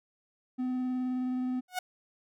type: tone with vibrato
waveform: triangle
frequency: 253.5 Hz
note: B3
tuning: 45 cents sharp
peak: -27 dBFS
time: 0.58-1.61 s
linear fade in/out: 20 ms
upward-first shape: triangle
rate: 19 Hz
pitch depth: 14 cents each way
type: tone with exponential growth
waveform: sawtooth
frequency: 732 Hz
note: F#5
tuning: 19 cents flat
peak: -23 dBFS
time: 1.68-1.79 s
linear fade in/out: 5 ms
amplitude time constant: 22 ms
effects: none